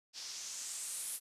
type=noise with low-pass filter sweep; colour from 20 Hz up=blue; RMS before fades=-43 dBFS; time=0.13-1.2 s; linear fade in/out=50 ms; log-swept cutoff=4900 to 11000 Hz; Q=2.7; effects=resampled to 32000 Hz